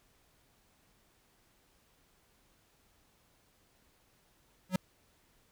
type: tone with exponential growth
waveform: square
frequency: 185 Hz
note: F#3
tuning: in tune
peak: -24 dBFS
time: 4.69-4.76 s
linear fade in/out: 5 ms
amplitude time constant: 15 ms
effects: pink hiss -69 dBFS RMS until 5.51 s